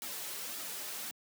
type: noise with flanger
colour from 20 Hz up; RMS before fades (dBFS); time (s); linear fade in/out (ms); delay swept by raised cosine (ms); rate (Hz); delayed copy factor
white; -41; 0.02-1.11; 0; 1.9 to 4.3; 1.8; -0.5
effects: high-pass 200 Hz 12 dB/octave